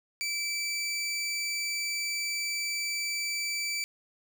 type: tone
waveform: 20% pulse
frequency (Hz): 2320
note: D7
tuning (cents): -22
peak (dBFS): -25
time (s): 0.21-3.84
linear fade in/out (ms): 0
effects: none